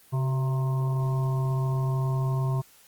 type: harmonic tone with a mistuned harmonic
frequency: 132.9 Hz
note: C3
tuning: 27 cents sharp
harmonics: 1 / 3 / 5 / 7 / 8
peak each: -23 / -38 / -40 / -40 / -40 dBFS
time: 0.12-2.62 s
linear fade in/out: 20 ms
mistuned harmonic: 3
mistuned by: -74 cents
effects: white hiss -56 dBFS RMS until 2.87 s + Opus 24 kbps